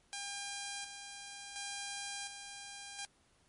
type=tone with tremolo; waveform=5% pulse; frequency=803 Hz; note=G5; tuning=41 cents sharp; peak=-28 dBFS; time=0.13-3.05 s; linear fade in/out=0 ms; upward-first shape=square; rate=0.7 Hz; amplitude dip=50%; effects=pink hiss -70 dBFS RMS until 3.48 s + MP3 48 kbps